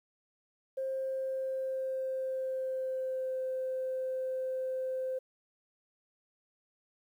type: tone with pitch glide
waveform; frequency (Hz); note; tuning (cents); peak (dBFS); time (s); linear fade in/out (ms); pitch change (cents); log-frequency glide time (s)
sine; 530 to 519.1; C5 to C5; +22 to -14; -31; 0.77-5.19; 10; -36; 0.89-3.4
effects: tanh soft clip ceiling -27 dBFS + 11-bit